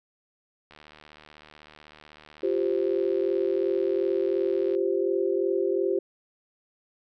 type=click train; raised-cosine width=0.3 ms; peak=-32 dBFS; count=308; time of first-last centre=0.71-4.749 s; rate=76 Hz
type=chord; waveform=sine; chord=F suspended second; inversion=none; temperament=equal; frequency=349.2 / 392 / 523.3 Hz; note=F4 / G4 / C5; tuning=0 / 0 / 0 cents; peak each=-27 / -25 / -30 dBFS; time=2.43-5.99 s; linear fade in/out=5 ms
effects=none